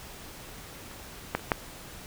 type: clicks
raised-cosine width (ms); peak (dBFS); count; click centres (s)
0.5; -28 / -10 / -30 / -7; 4; 0.913 / 1.35 / 1.395 / 1.518
effects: pink hiss -45 dBFS RMS until 2.06 s